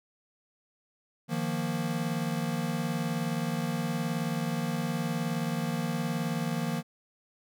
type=chord; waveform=square; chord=Eb suspended second; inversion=none; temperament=equal; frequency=155.56 / 174.61 / 233.1 Hz; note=Eb3 / F3 / Bb3; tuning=0 / 0 / 0 cents; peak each=-34 dBFS; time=1.28-6.83 s; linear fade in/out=50 ms; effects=none